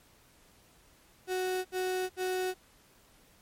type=tone bursts; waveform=35% pulse; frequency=370 Hz; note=F#4; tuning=in tune; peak=-28 dBFS; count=3; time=1.27-2.544 s; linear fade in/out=50 ms; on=380 ms; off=67 ms; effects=pink hiss -62 dBFS RMS until 3.41 s + MP3 64 kbps